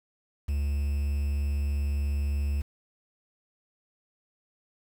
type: tone with quantisation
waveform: triangle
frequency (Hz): 71.6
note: D2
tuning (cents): -43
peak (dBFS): -23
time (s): 0.48-2.62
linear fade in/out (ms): 10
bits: 8
effects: none